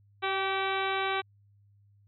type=harmonic tone with a mistuned harmonic; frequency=385 Hz; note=G4; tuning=31 cents flat; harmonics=1 / 2 / 3 / 4 / 5 / 6 / 7 / 8 / 9 / 10; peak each=-34 / -33 / -34 / -36 / -41 / -36 / -42 / -43 / -44 / -41 dBFS; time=0.22-1.22 s; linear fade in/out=20 ms; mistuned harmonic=2; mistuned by=+18 cents; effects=added 101 Hz sine -59 dBFS peak until 2.07 s